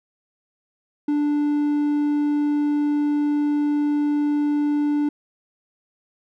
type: tone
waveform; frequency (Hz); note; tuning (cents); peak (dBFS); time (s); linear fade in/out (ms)
triangle; 293.7; D4; 0; -16; 1.08-5.09; 5
effects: none